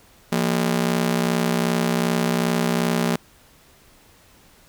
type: ring-modulated tone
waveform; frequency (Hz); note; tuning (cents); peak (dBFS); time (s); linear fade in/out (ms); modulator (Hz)
sawtooth; 201.6; G3; +49; -12; 0.32-3.16; 5; 31.3
effects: pink hiss -53 dBFS RMS until 4.68 s